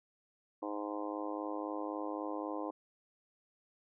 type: harmonic tone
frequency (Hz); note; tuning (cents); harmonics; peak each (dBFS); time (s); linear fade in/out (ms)
103.83; G#2; 0; 3 / 4 / 5 / 6 / 7 / 8 / 9 / 10; -40 / -47 / -43 / -48 / -47 / -48 / -48 / -46; 0.62-2.71; 10
effects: none